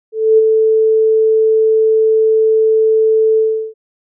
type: tone with ADSR envelope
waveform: sine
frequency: 440 Hz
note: A4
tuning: in tune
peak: -4 dBFS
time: 0.12-3.74 s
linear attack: 260 ms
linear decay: 27 ms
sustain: -4 dB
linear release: 360 ms
effects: none